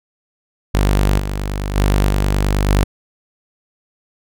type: tone with level steps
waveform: sawtooth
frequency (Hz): 49.53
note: G1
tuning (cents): +19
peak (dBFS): -8 / -16 / -8 / -10 / -7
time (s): 0.74-2.84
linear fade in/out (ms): 10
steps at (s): 1.18 / 1.75 / 2.08 / 2.68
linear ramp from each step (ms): 20
effects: none